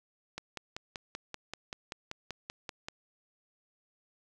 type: click train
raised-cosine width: 0.2 ms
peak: -21 dBFS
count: 14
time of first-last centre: 0.38-2.885 s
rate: 5.19 Hz
effects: none